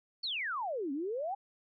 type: exponential two-way sweep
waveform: sine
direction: down then up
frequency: 4601 to 264.6 to 824 Hz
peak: -33 dBFS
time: 0.23-1.35 s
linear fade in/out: 10 ms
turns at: 0.92 s
effects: none